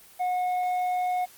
sine tone with tanh clipping, 727 Hz, F#5, 31 cents flat, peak -25 dBFS, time 0.19-1.26 s, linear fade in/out 20 ms, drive 5 dB, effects white hiss -52 dBFS RMS until 1.37 s + Opus 24 kbps

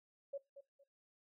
sine tone with echo, 556 Hz, C#5, 5 cents sharp, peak -39 dBFS, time 0.33-0.38 s, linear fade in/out 10 ms, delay 230 ms, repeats 2, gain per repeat -12 dB, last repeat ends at 0.84 s, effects noise-tail reverb RT60 0.2 s tail -19 dB re dry

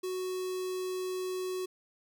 square tone with notch filter, 370 Hz, F#4, in tune, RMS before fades -35 dBFS, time 0.03-1.66 s, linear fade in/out 10 ms, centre 1600 Hz, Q 0.9, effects none

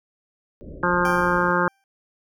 pink low-pass noise, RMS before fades -38 dBFS, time 0.61-1.51 s, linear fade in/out 0 ms, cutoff 610 Hz, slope 96 dB/octave
harmonic tone, 176.8 Hz, F3, 22 cents sharp, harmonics 1 / 2 / 3 / 5 / 6 / 7 / 8 / 9, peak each -26 / -26 / -26 / -26 / -26 / -26 / -26 / -26 dBFS, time 0.83-1.68 s, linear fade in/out 2 ms
20% pulse tone with exponential decay, 785 Hz, G5, 2 cents sharp, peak -23 dBFS, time 1.05-1.84 s, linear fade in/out 1 ms, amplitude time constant 170 ms
effects none

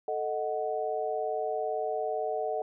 sine chord, D# diminished, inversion second, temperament equal, 440 / 622.3 / 740 Hz, A4 / D#5 / F#5, 0 / 0 / 0 cents, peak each -33 dBFS, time 0.08-2.62 s, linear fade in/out 2 ms, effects none

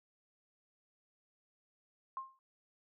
sine tone with exponential decay, 1062 Hz, C6, 25 cents sharp, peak -35 dBFS, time 2.17-2.39 s, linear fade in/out 1 ms, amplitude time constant 47 ms, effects none

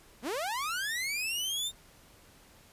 sawtooth linear sweep, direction up, 196 to 3685 Hz, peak -28 dBFS, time 0.22-1.72 s, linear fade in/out 50 ms, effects pink hiss -58 dBFS RMS until 2.72 s + resampled to 32000 Hz

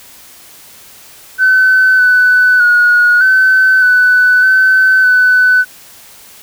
sine tone with pitch steps, 1520 / 1497 / 1450 / 1525 / 1495 / 1525 / 1500 Hz, F#6 / F#6 / F#6 / G6 / F#6 / G6 / F#6, +46 / +20 / -35 / -48 / +17 / -48 / +23 cents, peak -4 dBFS, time 1.38-5.65 s, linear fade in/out 50 ms, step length 610 ms, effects tanh soft clip ceiling -1 dBFS + white hiss -38 dBFS RMS until 6.42 s

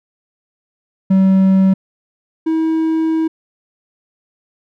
triangle tone pair in turn, 191 / 321.2 Hz, G3 / E4, -45 / -45 cents, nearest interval major sixth, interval 900 cents, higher second, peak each -6 / -11 dBFS, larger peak first, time 1.1-1.74 / 2.46-3.28 s, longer second, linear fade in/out 10 ms, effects none

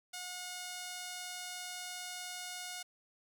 5% pulse tone, 723 Hz, F#5, 40 cents flat, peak -30 dBFS, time 0.13-2.83 s, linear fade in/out 10 ms, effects none

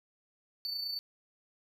triangle tone with amplitude modulation, 4500 Hz, C#8, 25 cents sharp, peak -31 dBFS, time 0.65-0.99 s, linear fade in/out 0 ms, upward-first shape sine, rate 28.9 Hz, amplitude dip 50%, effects none

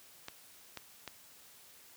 clicks, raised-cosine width 0.2 ms, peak -24 dBFS, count 3, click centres 0.284 / 0.773 / 1.077 s, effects white hiss -58 dBFS RMS until 1.96 s + high-pass 60 Hz 12 dB/octave

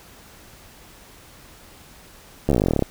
slowing click train, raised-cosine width 2 ms, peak -5 dBFS, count 17, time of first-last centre 2.49-2.824 s, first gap 13 ms, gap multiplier 1.06, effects pink hiss -47 dBFS RMS until 2.9 s

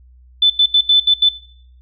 sine tone bursts at uneven times, 3513 Hz, A7, 3 cents flat, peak -8 dBFS, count 6, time 0.42-0.5 / 0.59-0.66 / 0.74-0.81 / 0.89-1 / 1.07-1.14 / 1.22-1.29 s, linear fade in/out 5 ms, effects noise-tail reverb RT60 0.7 s tail -19 dB re dry + added 62 Hz sine -43 dBFS peak until 1.81 s

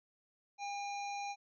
harmonic tone, 807 Hz, G#5, 50 cents flat, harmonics 1 / 3 / 5 / 7 / 8, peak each -39 / -46 / -52 / -54 / -55 dBFS, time 0.58-1.36 s, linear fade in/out 50 ms, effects none

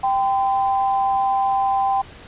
sine tone pair together, 784 / 1023.6 Hz, G5 / C6, 0 / -38 cents, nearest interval perfect fourth, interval 462 cents, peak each -17 / -24 dBFS, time 0.03-2.02 s, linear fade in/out 10 ms, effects pink hiss -42 dBFS RMS until 2.27 s + resampled to 8000 Hz

